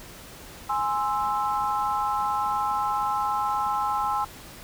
sine chord, Ab augmented, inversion none, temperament equal, 830.6 / 1046.5 / 1318.5 Hz, Ab5 / C6 / E6, 0 / 0 / 0 cents, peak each -26 / -28 / -29 dBFS, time 0.69-4.25 s, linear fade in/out 10 ms, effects pink hiss -44 dBFS RMS until 4.63 s

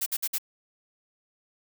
blue noise bursts, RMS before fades -28 dBFS, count 4, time 0.01-0.384 s, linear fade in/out 10 ms, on 53 ms, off 54 ms, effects none

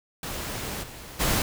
pink noise with level steps, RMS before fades -33 / -42 / -24 dBFS, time 0.23-1.42 s, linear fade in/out 2 ms, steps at 0.82 / 1.19 s, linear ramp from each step 20 ms, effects none

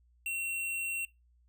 square tone, 2728 Hz, F7, 41 cents flat, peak -33 dBFS, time 0.26-1.05 s, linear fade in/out 2 ms, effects noise-tail reverb RT60 0.2 s tail -19 dB re dry + added 60 Hz sine -63 dBFS peak until 1.48 s

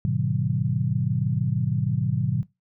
sine chord, G# half-diminished seventh, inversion none, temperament equal with one note detuned, 103.83 / 123.47 / 149.83 / 185 Hz, G#2 / B2 / D3 / F#3, 0 / 0 / +35 / 0 cents, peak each -29 / -25 / -26 / -28 dBFS, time 0.05-2.43 s, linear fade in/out 0 ms, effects noise-tail reverb RT60 0.2 s tail -19 dB re dry

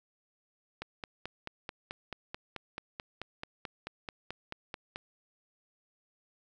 click train, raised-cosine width 0.3 ms, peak -22 dBFS, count 20, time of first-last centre 0.82-4.959 s, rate 4.59 Hz, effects none

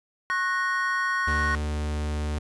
triangle chord, F# major, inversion second, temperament equal with one note detuned, 1091.6 / 1480 / 1864.7 Hz, C#6 / F#6 / A#6, -27 / 0 / 0 cents, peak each -26 / -26 / -26 dBFS, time 0.3-1.55 s, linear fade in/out 0 ms
45% pulse tone, 75 Hz, D2, 37 cents sharp, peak -26 dBFS, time 1.27-2.39 s, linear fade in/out 10 ms
effects resampled to 24000 Hz

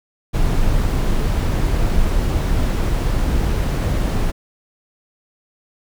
brown noise, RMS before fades -17 dBFS, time 0.33-4.32 s, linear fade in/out 20 ms, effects none

